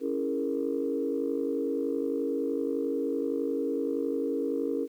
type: chord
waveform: sine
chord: A# half-diminished seventh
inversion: first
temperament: equal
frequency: 277.2 / 329.6 / 415.3 / 466.2 Hz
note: C#4 / E4 / G#4 / A#4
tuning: 0 / 0 / 0 / 0 cents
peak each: -31 / -34 / -33 / -31 dBFS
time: 0-4.88 s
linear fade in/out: 50 ms
effects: tanh soft clip ceiling -17 dBFS + 10-bit